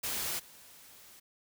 white noise with level steps, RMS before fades -35 / -55 dBFS, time 0.03-1.2 s, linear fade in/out 10 ms, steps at 0.38 s, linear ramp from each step 20 ms, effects none

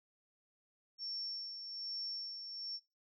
sine tone with tremolo, 5450 Hz, F8, 43 cents flat, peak -38 dBFS, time 0.98-2.8 s, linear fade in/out 50 ms, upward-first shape sine, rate 1.2 Hz, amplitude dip 50%, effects noise-tail reverb RT60 0.3 s tail -26 dB re dry

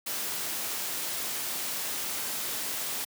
white noise, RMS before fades -33 dBFS, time 0.06-3.05 s, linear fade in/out 10 ms, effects high-pass 150 Hz 12 dB/octave

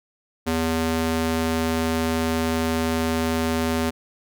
square tone with high-pass filter, 81.3 Hz, E2, 23 cents flat, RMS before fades -23 dBFS, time 0.46-3.91 s, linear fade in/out 20 ms, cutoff 190 Hz, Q 1, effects none

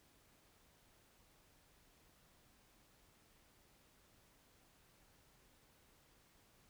silence, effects pink hiss -70 dBFS RMS until 6.69 s

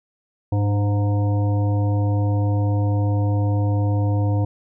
harmonic tone with a mistuned harmonic, 102.9 Hz, G#2, 16 cents flat, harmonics 1 / 3 / 5 / 7 / 9, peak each -17 / -27 / -31 / -34 / -36 dBFS, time 0.52-4.45 s, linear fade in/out 5 ms, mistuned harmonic 3, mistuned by -46 cents, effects none

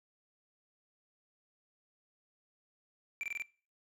triangle tone bursts, 2349 Hz, D7, in tune, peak -33 dBFS, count 5, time 3.21-3.421 s, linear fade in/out 0 ms, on 23 ms, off 24 ms, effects noise-tail reverb RT60 0.4 s tail -22 dB re dry

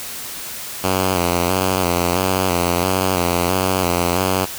5% pulse tone with vibrato, 90.5 Hz, F#2, 38 cents flat, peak -5 dBFS, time 0.83-4.46 s, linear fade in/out 20 ms, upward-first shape square, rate 1.5 Hz, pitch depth 61 cents each way, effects white hiss -30 dBFS RMS until 4.58 s

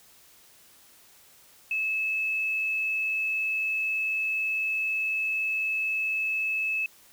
sine tone with quantisation, 2602 Hz, E7, 23 cents flat, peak -25 dBFS, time 1.71-6.86 s, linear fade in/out 2 ms, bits 9, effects white hiss -56 dBFS RMS until 7.12 s

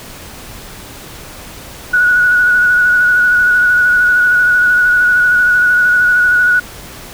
sine tone with vibrato, 1465 Hz, F#6, 18 cents flat, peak -7 dBFS, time 1.93-6.6 s, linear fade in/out 10 ms, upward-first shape square, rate 13 Hz, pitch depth 17 cents each way, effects pink hiss -32 dBFS RMS until 7.13 s

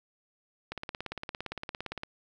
click train, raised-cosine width 0.3 ms, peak -20 dBFS, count 24, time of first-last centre 0.72-2.034 s, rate 17.5 Hz, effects none

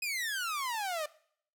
sawtooth exponential sweep, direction down, 2546 to 587.3 Hz, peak -29 dBFS, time 0.02-1.06 s, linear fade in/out 5 ms, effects noise-tail reverb RT60 0.6 s tail -20 dB re dry

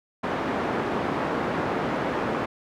pink band-pass noise, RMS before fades -27 dBFS, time 0.23-2.46 s, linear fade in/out 10 ms, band 200 to 1400 Hz, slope 12 dB/octave, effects none

